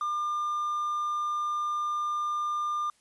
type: tone with hard clipping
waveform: triangle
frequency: 1200 Hz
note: D6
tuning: 37 cents sharp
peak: -28 dBFS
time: 0.01-2.9 s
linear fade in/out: 2 ms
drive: 5 dB
effects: white hiss -66 dBFS RMS until 3 s + resampled to 24000 Hz